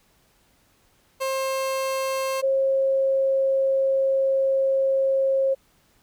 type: tone pair in turn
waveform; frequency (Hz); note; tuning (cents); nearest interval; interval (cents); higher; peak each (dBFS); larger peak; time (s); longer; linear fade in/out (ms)
30% pulse / sine; 532 / 537.9; C5 / C5; +29 / +48; unison; 19; second; -21 / -18; second; 1.2-2.42 / 2.42-5.55; second; 20
effects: pink hiss -62 dBFS RMS until 6.02 s